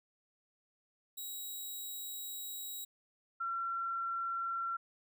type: tone pair in turn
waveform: 5% pulse / sine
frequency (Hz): 3849 / 1360.8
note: B7 / F6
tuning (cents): -45 / -45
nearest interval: octave + tritone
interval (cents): 1800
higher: first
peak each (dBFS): -33 / -34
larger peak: first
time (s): 1.17-2.85 / 3.4-4.77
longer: first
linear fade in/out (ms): 10
effects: none